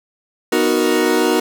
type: chord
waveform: 40% pulse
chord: B major seventh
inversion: none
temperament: equal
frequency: 246.9 / 311.1 / 370 / 466.2 Hz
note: B3 / D#4 / F#4 / A#4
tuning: 0 / 0 / 0 / 0 cents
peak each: -21 / -18 / -17 / -18 dBFS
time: 0.52-1.4 s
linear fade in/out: 5 ms
effects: none